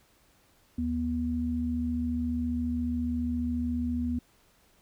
sine tone pair together, 76.2 / 243.1 Hz, D#2 / B3, -36 / -27 cents, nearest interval octave + minor sixth, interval 2009 cents, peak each -33 / -28 dBFS, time 0.78-4.19 s, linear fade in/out 5 ms, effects pink hiss -64 dBFS RMS until 4.81 s

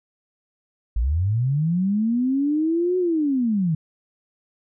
sine linear two-way sweep, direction up then down, 50 to 370 to 150.9 Hz, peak -18 dBFS, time 0.96-3.75 s, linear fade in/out 5 ms, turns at 2.98 s, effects none

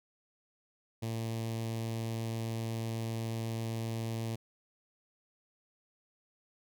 sawtooth tone with notch filter, 113.5 Hz, A#2, 46 cents flat, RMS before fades -36 dBFS, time 1.02-4.36 s, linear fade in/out 10 ms, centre 1400 Hz, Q 1.1, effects none

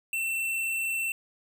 square tone, 2689 Hz, E7, 34 cents sharp, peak -28 dBFS, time 0.13-1.12 s, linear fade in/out 2 ms, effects none

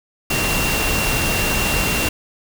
sine tone in noise, 2750 Hz, F7, 27 cents flat, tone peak -23 dBFS, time 0.3-2.09 s, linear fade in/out 5 ms, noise pink, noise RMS -20 dBFS, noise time 0.3-2.09 s, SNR -6 dB, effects none

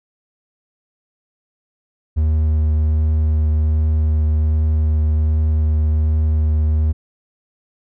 triangle tone with vibrato, 77.3 Hz, D#2, 11 cents flat, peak -11 dBFS, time 2.16-6.93 s, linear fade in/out 20 ms, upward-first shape triangle, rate 1.3 Hz, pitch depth 12 cents each way, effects none

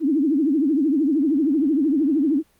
sine tone with vibrato, 293.7 Hz, D4, in tune, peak -16 dBFS, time 0-2.43 s, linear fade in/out 50 ms, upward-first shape triangle, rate 13 Hz, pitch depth 250 cents each way, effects pink hiss -61 dBFS RMS until 2.59 s + Opus 24 kbps

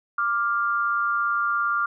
sine tone pair together, 1179.4 / 1396.9 Hz, D6 / F6, +7 / 0 cents, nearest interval minor third, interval 293 cents, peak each -24 / -23 dBFS, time 0.18-1.86 s, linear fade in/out 5 ms, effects none

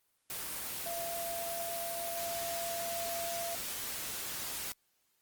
sine tone in noise, 681 Hz, F5, 44 cents flat, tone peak -37 dBFS, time 0.86-3.55 s, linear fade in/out 0 ms, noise white, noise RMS -39 dBFS, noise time 0.3-4.72 s, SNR -1 dB, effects white hiss -75 dBFS RMS until 5.21 s + Opus 24 kbps

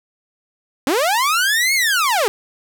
sawtooth linear two-way sweep, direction up then down, 245.4 to 2217 to 376.8 Hz, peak -11 dBFS, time 0.87-2.28 s, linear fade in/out 0 ms, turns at 1.74 s, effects none

